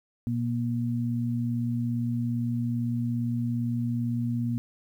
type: tone pair together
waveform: sine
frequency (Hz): 120 / 237.6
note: B2 / A#3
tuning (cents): -49 / +33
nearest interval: octave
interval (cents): 1182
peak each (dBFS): -28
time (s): 0.27-4.58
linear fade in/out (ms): 0
effects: 10-bit